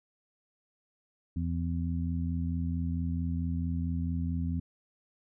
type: harmonic tone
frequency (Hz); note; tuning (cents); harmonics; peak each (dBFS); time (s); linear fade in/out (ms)
84.5; E2; +43; 1 / 2 / 3; -31 / -34 / -36; 1.36-4.6; 5
effects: none